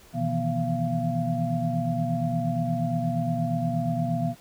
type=tone cluster; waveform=sine; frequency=123.8 / 158.7 / 167.2 / 241.5 / 684 Hz; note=B2 / D#3 / E3 / B3 / F5; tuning=+5 / +35 / +25 / -39 / -36 cents; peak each=-30 dBFS; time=0.13-4.35 s; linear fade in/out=50 ms; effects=pink hiss -53 dBFS RMS until 4.4 s